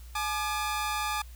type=tone pair together; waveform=sawtooth; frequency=848.5 / 1200 Hz; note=G#5 / D6; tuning=+37 / +37 cents; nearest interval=tritone; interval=600 cents; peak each=-28 dBFS; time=0.15-1.22 s; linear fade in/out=5 ms; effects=added 60 Hz sine -43 dBFS peak until 1.35 s + white hiss -57 dBFS RMS until 1.35 s